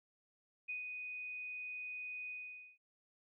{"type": "tone with ADSR envelope", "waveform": "sine", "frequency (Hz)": 2489, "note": "D#7", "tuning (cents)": 0, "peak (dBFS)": -38, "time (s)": [0.68, 2.78], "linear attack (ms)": 18, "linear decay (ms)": 130, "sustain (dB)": -4, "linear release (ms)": 480, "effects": []}